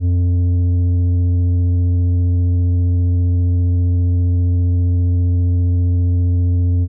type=tone with tanh clipping; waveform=sine; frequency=88.5 Hz; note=F2; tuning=23 cents sharp; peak=-13 dBFS; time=0-6.88 s; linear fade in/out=50 ms; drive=7 dB; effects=none